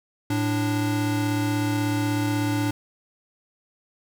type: tone pair together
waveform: square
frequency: 110.01 / 293.7 Hz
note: A2 / D4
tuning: 0 / 0 cents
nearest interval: octave + perfect fourth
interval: 1700 cents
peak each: -26 / -25 dBFS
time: 0.3-2.71 s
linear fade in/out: 5 ms
effects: none